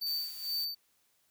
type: tone with tremolo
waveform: square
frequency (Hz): 4576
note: D8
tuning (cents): -46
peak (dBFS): -31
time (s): 0.01-0.75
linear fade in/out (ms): 10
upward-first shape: sine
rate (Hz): 2.2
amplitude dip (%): 80
type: noise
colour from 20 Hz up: blue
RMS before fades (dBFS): -48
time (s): 0.06-0.65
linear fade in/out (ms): 5
effects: white hiss -72 dBFS RMS until 1.3 s